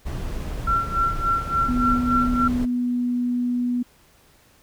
brown noise, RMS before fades -28 dBFS, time 0.05-2.66 s, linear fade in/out 20 ms
sine tone with tremolo, 1358 Hz, F6, 49 cents flat, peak -17 dBFS, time 0.67-2.48 s, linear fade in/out 5 ms, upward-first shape sine, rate 3.5 Hz, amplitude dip 85%
sine tone with pitch glide, 246.9 to 244.9 Hz, B3 to B3, 0 to -14 cents, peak -20 dBFS, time 1.68-3.83 s, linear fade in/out 10 ms, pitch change -14 cents, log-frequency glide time 2.45-2.95 s
effects pink hiss -56 dBFS RMS until 4.62 s

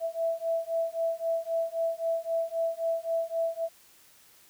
sine beating tone pair, 659.3 / 663.1 Hz, E5 / E5, 0 / +10 cents, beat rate 3.8 Hz, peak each -30 dBFS, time 0-3.69 s, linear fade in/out 50 ms, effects white hiss -58 dBFS RMS until 4.49 s

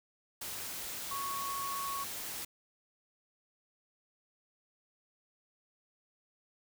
sine tone in noise, 1108.7 Hz, C#6, in tune, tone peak -36 dBFS, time 1.11-2.04 s, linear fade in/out 5 ms, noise white, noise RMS -41 dBFS, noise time 0.41-2.45 s, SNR +2 dB, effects none

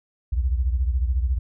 sine beating tone pair, 61.1 / 75.1 Hz, B1 / D2, -18 / +39 cents, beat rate 14 Hz, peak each -20 / -26 dBFS, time 0.32-1.39 s, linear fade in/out 10 ms, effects none

